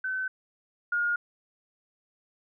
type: tone pair in turn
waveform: sine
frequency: 1523 / 1425.6 Hz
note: F#6 / F6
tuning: +50 / +35 cents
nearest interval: minor second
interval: 115 cents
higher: first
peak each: -28 / -24 dBFS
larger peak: second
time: 0.04-0.28 / 0.92-1.16 s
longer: neither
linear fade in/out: 5 ms
effects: none